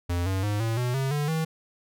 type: tone with pitch steps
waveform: square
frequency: 87.31 / 95.21 / 103.83 / 113.23 / 123.47 / 134.65 / 146.84 / 160.13 Hz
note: F2 / G2 / G#2 / A#2 / B2 / C#3 / D3 / E3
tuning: 0 / -50 / 0 / -50 / 0 / -50 / 0 / -50 cents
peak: -25 dBFS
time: 0.09-1.45 s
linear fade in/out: 10 ms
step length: 170 ms
effects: none